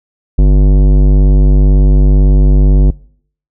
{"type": "tone with tanh clipping", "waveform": "sine", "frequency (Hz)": 49, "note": "G1", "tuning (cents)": 0, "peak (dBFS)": -5, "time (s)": [0.38, 2.91], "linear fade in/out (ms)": 10, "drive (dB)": 16, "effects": ["noise-tail reverb RT60 0.6 s tail -24 dB re dry"]}